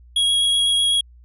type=tone with vibrato; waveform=square; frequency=3310 Hz; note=G#7; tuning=6 cents flat; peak=-16 dBFS; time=0.16-1.01 s; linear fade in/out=5 ms; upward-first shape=triangle; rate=8 Hz; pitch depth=9 cents each way; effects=added 60 Hz sine -44 dBFS peak until 1.24 s + resampled to 24000 Hz